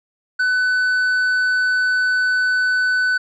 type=tone with tanh clipping; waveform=sine; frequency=1500 Hz; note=F#6; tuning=23 cents sharp; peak=-16 dBFS; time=0.39-3.18 s; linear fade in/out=10 ms; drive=5 dB; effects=none